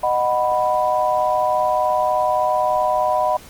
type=chord; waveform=sine; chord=B major; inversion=first; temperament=just; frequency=617.4 / 740.8 / 987.8 Hz; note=D#5 / F#5 / B5; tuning=-14 / +2 / 0 cents; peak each=-20 dBFS; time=0.03-3.37 s; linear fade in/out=5 ms; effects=pink hiss -42 dBFS RMS until 3.49 s + Opus 24 kbps